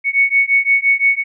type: beating tone pair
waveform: sine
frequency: 2217 / 2222.8 Hz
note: C#7 / C#7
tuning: 0 / +4 cents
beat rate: 5.8 Hz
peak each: -14 dBFS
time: 0.04-1.24 s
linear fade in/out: 50 ms
effects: none